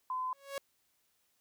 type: tone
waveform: sine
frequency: 1021 Hz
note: C6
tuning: 43 cents flat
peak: -33 dBFS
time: 0.1-0.33 s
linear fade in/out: 2 ms
type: tone with exponential growth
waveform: sawtooth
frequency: 554.4 Hz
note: C#5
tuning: in tune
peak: -30 dBFS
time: 0.31-0.58 s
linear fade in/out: 1 ms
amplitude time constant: 57 ms
effects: white hiss -75 dBFS RMS until 1.4 s